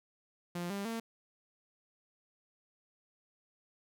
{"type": "tone with pitch steps", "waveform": "sawtooth", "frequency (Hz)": [174.61, 199.42, 227.8], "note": ["F3", "G3", "A#3"], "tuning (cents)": [0, 30, -40], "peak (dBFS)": -32, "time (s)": [0.55, 1], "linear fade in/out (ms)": 5, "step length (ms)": 150, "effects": []}